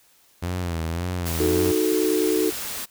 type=tone with vibrato; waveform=sawtooth; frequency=85.7 Hz; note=F2; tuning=32 cents flat; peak=-21 dBFS; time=0.42-1.72 s; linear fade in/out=10 ms; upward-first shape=sine; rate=1.8 Hz; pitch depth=96 cents each way
type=noise; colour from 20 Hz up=white; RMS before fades=-31 dBFS; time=1.25-2.86 s; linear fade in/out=20 ms
type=chord; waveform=sine; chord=D# diminished; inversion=none; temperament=equal; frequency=311.1 / 370 / 440 Hz; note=D#4 / F#4 / A4; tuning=0 / 0 / 0 cents; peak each=-23 dBFS; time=1.39-2.51 s; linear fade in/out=20 ms
effects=white hiss -58 dBFS RMS until 2.9 s